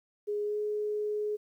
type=tone with pitch glide; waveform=sine; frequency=415.3 to 420.6 Hz; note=G#4 to G#4; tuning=0 to +22 cents; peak=-29 dBFS; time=0.27-1.37 s; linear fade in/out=20 ms; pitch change=+22 cents; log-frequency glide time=0.43-0.58 s; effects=11-bit